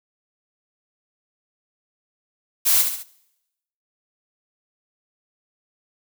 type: noise with echo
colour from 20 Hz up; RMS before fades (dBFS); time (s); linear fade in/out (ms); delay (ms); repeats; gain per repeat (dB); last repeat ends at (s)
blue; -17; 2.65-2.83; 20; 69; 3; -6; 3.037
effects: noise-tail reverb RT60 0.9 s tail -22 dB re dry